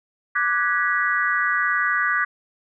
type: chord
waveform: sine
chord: G# half-diminished seventh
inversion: second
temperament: equal with one note detuned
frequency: 1174.7 / 1480 / 1661.2 / 1943.8 Hz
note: D6 / F#6 / G#6 / B6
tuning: 0 / 0 / 0 / -28 cents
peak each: -24 dBFS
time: 0.35-2.25 s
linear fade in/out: 10 ms
effects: none